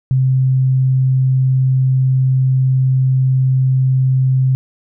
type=tone; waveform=sine; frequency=130.81 Hz; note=C3; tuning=in tune; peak=-10 dBFS; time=0.11-4.55 s; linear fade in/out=0 ms; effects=none